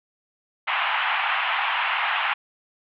pink band-pass noise, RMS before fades -24 dBFS, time 0.67-2.34 s, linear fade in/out 10 ms, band 780 to 3100 Hz, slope 48 dB/octave, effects none

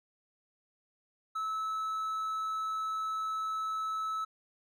triangle tone, 1302 Hz, E6, 22 cents flat, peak -30 dBFS, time 1.35-4.25 s, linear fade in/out 10 ms, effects none

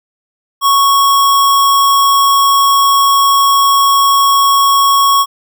sine tone with sample-and-hold, 1108.7 Hz, C#6, in tune, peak -6 dBFS, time 0.61-5.26 s, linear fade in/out 50 ms, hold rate 4410 Hz, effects none

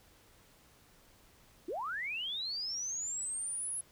sine linear sweep, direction up, 297.2 to 10770 Hz, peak -35 dBFS, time 1.68-3.81 s, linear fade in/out 5 ms, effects pink hiss -63 dBFS RMS until 3.91 s

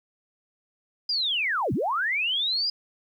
sine linear two-way sweep, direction down then up, 4976 to 92.5 to 4976 Hz, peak -23 dBFS, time 1.09-2.7 s, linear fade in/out 5 ms, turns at 1.73 s, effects 10-bit

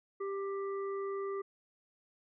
harmonic tone, 393.8 Hz, G4, 8 cents sharp, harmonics 1 / 3 / 5, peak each -35 / -43 / -54 dBFS, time 0.2-1.42 s, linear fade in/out 10 ms, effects none

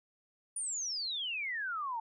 sine exponential sweep, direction down, 9700 to 880 Hz, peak -34 dBFS, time 0.56-2 s, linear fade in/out 5 ms, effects none

